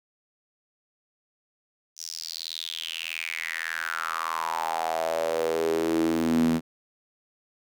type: tone with high-pass filter sweep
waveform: sawtooth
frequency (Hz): 81.7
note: E2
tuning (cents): -15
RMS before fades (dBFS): -28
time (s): 1.96-6.61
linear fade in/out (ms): 50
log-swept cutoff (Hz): 5900 to 210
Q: 6.4
effects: none